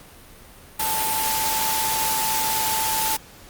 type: tone in noise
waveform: sine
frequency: 880 Hz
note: A5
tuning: in tune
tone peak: -25 dBFS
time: 0.79-3.17 s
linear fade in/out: 10 ms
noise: white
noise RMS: -24 dBFS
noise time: 0.79-3.17 s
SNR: -4 dB
effects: pink hiss -46 dBFS RMS until 3.49 s + Opus 48 kbps